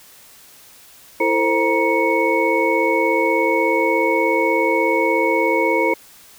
sine tone cluster, 333.3 / 447.4 / 524 / 945 / 2215 Hz, E4 / A4 / C5 / A#5 / C#7, +19 / +29 / +2 / +23 / -2 cents, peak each -21 dBFS, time 1.2-5.94 s, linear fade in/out 5 ms, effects white hiss -46 dBFS RMS until 6.38 s

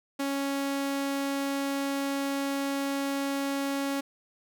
sawtooth tone, 277.2 Hz, C#4, in tune, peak -24 dBFS, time 0.19-4.01 s, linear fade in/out 10 ms, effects none

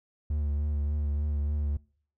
triangle tone with vibrato, 73.42 Hz, D2, in tune, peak -24 dBFS, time 0.3-1.77 s, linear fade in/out 5 ms, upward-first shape triangle, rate 3.4 Hz, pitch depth 36 cents each way, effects noise-tail reverb RT60 0.5 s tail -23 dB re dry

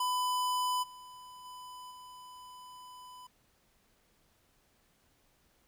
square tone with level steps, 1000 Hz, B5, 21 cents sharp, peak -30 / -49 / -46 / -49 dBFS, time 0-3.27 s, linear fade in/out 5 ms, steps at 0.82 / 1.44 / 1.9 s, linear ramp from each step 20 ms, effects pink hiss -70 dBFS RMS until 5.67 s

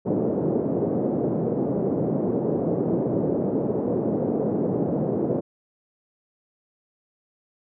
white band-pass noise, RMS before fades -24 dBFS, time 0.05-5.41 s, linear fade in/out 20 ms, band 130 to 490 Hz, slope 24 dB/octave, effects none

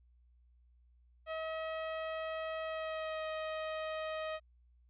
sawtooth tone with pitch glide, 639 to 628.7 Hz, D#5 to D#5, +46 to +18 cents, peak -33 dBFS, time 1.26-4.4 s, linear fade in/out 50 ms, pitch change -28 cents, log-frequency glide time 2.64-3.27 s, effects added 60 Hz sine -63 dBFS peak until 4.89 s + resampled to 8000 Hz

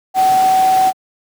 sine tone in noise, 756 Hz, F#5, 37 cents sharp, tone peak -9 dBFS, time 0.14-0.93 s, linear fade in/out 50 ms, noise pink, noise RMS -25 dBFS, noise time 0.14-0.93 s, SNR +13 dB, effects high-pass 200 Hz 12 dB/octave

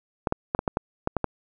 clicks, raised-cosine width 1 ms, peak -9 dBFS, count 9, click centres 0.272 / 0.324 / 0.549 / 0.591 / 0.678 / 0.771 / 1.074 / 1.167 / 1.243 s, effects none

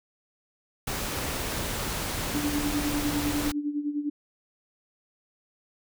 pink noise, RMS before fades -31 dBFS, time 0.87-3.52 s, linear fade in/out 5 ms
sine tone with tremolo, 292.8 Hz, D4, 5 cents flat, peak -24 dBFS, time 2.34-4.1 s, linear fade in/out 10 ms, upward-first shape sine, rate 9.9 Hz, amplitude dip 70%
effects none

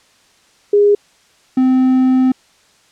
sine / triangle tone pair in turn, 410 / 258.3 Hz, G#4 / C4, -22 / -22 cents, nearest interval minor sixth, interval 800 cents, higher first, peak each -7 dBFS, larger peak neither, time 0.73-0.95 / 1.57-2.32 s, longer second, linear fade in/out 5 ms, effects white hiss -52 dBFS RMS until 2.91 s + low-pass 7000 Hz 12 dB/octave

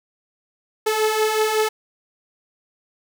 sawtooth beating tone pair, 429.3 / 434.7 Hz, A4 / A4, -43 / -21 cents, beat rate 5.4 Hz, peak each -20 / -15 dBFS, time 0.86-1.69 s, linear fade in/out 10 ms, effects none

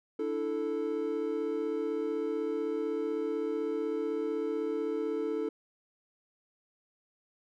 triangle chord, D suspended second, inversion none, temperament equal, 293.7 / 329.6 / 440 Hz, D4 / E4 / A4, 0 / 0 / 0 cents, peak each -35 / -34 / -30 dBFS, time 0.19-5.49 s, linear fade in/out 5 ms, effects none

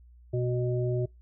harmonic tone, 123.47 Hz, B2, in tune, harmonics 1 / 3 / 5, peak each -27 / -30 / -36 dBFS, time 0.33-1.06 s, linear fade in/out 10 ms, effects noise-tail reverb RT60 0.2 s tail -26 dB re dry + added 60 Hz sine -51 dBFS peak until 1.21 s

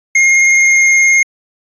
square tone with vibrato, 2134 Hz, C7, 34 cents sharp, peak -7 dBFS, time 0.15-1.23 s, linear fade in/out 5 ms, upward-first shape triangle, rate 19 Hz, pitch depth 16 cents each way, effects resampled to 22050 Hz

